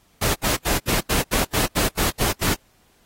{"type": "noise bursts", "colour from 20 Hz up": "pink", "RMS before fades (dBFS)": -21, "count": 11, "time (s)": [0.21, 2.55], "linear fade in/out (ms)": 20, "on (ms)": 140, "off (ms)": 80, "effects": ["pink hiss -60 dBFS RMS until 3.05 s", "AAC 48 kbps"]}